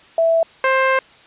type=tone pair in turn; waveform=sine / 15% pulse; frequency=659.3 / 527.7 Hz; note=E5 / C5; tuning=0 / +15 cents; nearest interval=major third; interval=385 cents; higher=first; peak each=-12 / -7 dBFS; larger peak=second; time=0.18-0.43 / 0.64-0.99 s; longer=second; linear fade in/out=2 ms; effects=white hiss -47 dBFS RMS until 1.26 s + resampled to 8000 Hz